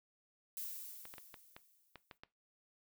violet noise with exponential decay, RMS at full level -42 dBFS, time 0.57-2.18 s, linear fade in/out 1 ms, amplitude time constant 350 ms
clicks, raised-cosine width 0.3 ms, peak -34 dBFS, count 8, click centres 1.054 / 1.139 / 1.182 / 1.342 / 1.565 / 1.957 / 2.112 / 2.235 s
effects noise-tail reverb RT60 0.2 s tail -19 dB re dry

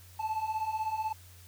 triangle beating tone pair, 862 / 878 Hz, A5 / A5, -36 / -4 cents, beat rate 16 Hz, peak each -34 / -30 dBFS, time 0.19-1.13 s, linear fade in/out 10 ms, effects added 90 Hz sine -52 dBFS peak until 1.47 s + white hiss -57 dBFS RMS until 1.47 s

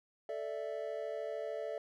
triangle chord, A suspended fourth, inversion none, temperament just, 440 / 586.7 / 660 Hz, A4 / D5 / E5, 0 / -2 / +2 cents, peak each -40 / -39 / -40 dBFS, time 0.29-1.78 s, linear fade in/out 2 ms, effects none

